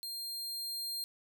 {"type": "tone with level ramp", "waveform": "sawtooth", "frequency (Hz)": 4200, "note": "C8", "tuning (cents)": 6, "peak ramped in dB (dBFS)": [-36, -33], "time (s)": [0.03, 1.04], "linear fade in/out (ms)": 0, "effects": []}